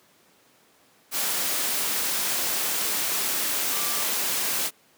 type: tone in noise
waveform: sine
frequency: 1174.7 Hz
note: D6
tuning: in tune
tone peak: -37 dBFS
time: 3.7-4.06 s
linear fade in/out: 50 ms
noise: white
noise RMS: -26 dBFS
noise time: 1.11-4.71 s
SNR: -14 dB
effects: pink hiss -59 dBFS RMS until 4.97 s + high-pass 200 Hz 12 dB/octave